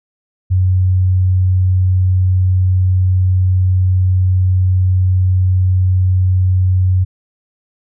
sine tone, 92.5 Hz, F#2, in tune, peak -9 dBFS, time 0.5-7.05 s, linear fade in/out 20 ms, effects none

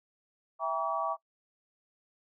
sine chord, E diminished seventh, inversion none, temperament just, 659.3 / 791.1 / 949.3 / 1139.2 Hz, E5 / G5 / Bb5 / Db6, 0 / +16 / +31 / +47 cents, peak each -34 / -36 / -36 / -32 dBFS, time 0.59-1.17 s, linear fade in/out 50 ms, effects noise-tail reverb RT60 0.1 s tail -23 dB re dry

